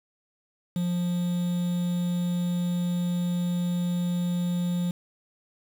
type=tone with quantisation; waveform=triangle; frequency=176 Hz; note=F3; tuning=14 cents sharp; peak=-22 dBFS; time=0.76-4.91 s; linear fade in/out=2 ms; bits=7; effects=none

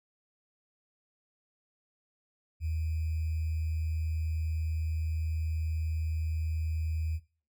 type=tone with sample-and-hold; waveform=sine; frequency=79.6 Hz; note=D#2; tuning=40 cents sharp; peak=-29 dBFS; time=2.6-7.2 s; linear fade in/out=50 ms; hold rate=2450 Hz; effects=noise-tail reverb RT60 0.4 s tail -19 dB re dry

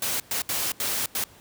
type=noise bursts at uneven times; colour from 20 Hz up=white; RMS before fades=-27 dBFS; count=5; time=0.02-0.2 / 0.31-0.42 / 0.49-0.72 / 0.8-1.06 / 1.15-1.24 s; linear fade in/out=2 ms; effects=pink hiss -52 dBFS RMS until 1.4 s + high-pass 60 Hz 12 dB/octave

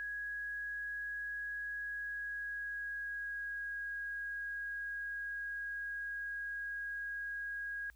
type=tone with pitch glide; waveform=sine; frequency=1661.2 to 1642.1 Hz; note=G#6 to G#6; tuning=0 to -20 cents; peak=-38 dBFS; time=0-7.9 s; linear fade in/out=0 ms; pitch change=-20 cents; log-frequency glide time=1.74-3.86 s; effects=added 55 Hz sine -60 dBFS peak until 7.95 s + white hiss -73 dBFS RMS until 7.95 s

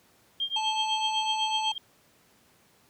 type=tone with tremolo; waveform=sine; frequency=3200 Hz; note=G7; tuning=35 cents sharp; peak=-24 dBFS; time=0.4-1.78 s; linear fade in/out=2 ms; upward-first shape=triangle; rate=8 Hz; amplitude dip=100%
type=harmonic tone; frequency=872 Hz; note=A5; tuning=16 cents flat; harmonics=1 / 3 / 5 / 7 / 9; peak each=-28 / -38 / -42 / -45 / -47 dBFS; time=0.56-1.72 s; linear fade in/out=5 ms
effects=pink hiss -62 dBFS RMS until 2.89 s + high-pass 100 Hz 12 dB/octave

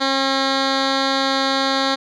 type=tone with low-pass filter; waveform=10% pulse; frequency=269.9 Hz; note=C#4; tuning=46 cents flat; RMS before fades=-19 dBFS; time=0-1.96 s; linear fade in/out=20 ms; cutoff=4300 Hz; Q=2.7; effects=none

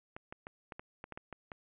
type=clicks; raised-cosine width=0.5 ms; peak=-28 dBFS; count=10; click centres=0.165 / 0.325 / 0.469 / 0.722 / 0.795 / 1.041 / 1.123 / 1.175 / 1.327 / 1.518 s; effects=resampled to 8000 Hz + 9-bit

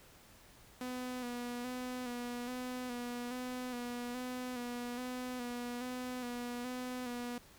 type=tone with vibrato; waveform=sawtooth; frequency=246.9 Hz; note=B3; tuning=in tune; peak=-35 dBFS; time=0.81-7.38 s; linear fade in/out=2 ms; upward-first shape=square; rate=1.2 Hz; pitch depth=31 cents each way; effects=pink hiss -60 dBFS RMS until 7.58 s

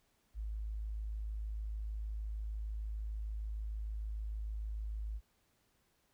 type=tone; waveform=sine; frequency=53.3 Hz; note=G#1; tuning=46 cents sharp; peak=-37 dBFS; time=0.34-5.21 s; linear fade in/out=50 ms; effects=pink hiss -75 dBFS RMS until 6.13 s

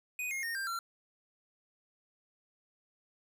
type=tone with pitch steps; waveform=square; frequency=2489 / 2142 / 1843.2 / 1586.2 / 1365 Hz; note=D#7 / C7 / A#6 / G6 / F6; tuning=0 / +40 / -20 / +20 / -40 cents; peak=-35 dBFS; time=0.19-0.79 s; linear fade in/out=2 ms; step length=120 ms; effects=none

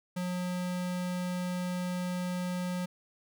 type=tone; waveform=square; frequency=180 Hz; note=F#3; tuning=47 cents flat; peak=-32 dBFS; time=0.16-2.86 s; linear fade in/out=10 ms; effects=none

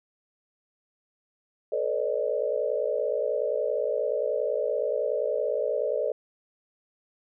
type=tone cluster; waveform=sine; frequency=436.7 / 493.8 / 565 / 615 Hz; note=A4 / B4 / C#5 / D#5; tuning=-13 / 0 / +33 / -20 cents; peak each=-30 dBFS; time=1.72-6.12 s; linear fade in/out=5 ms; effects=none

